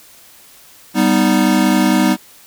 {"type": "chord", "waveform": "square", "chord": "G augmented", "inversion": "none", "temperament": "equal", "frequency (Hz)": [196, 246.9, 311.1], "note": ["G3", "B3", "D#4"], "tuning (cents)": [0, 0, 0], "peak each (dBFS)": -16, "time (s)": [0.94, 2.17], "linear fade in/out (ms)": 50, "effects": ["white hiss -44 dBFS RMS until 2.46 s"]}